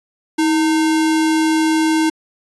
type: tone with sample-and-hold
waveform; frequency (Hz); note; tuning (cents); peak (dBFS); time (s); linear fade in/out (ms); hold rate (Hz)
sine; 318.2; D#4; +39; -12; 0.38-2.1; 10; 1225
effects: resampled to 24000 Hz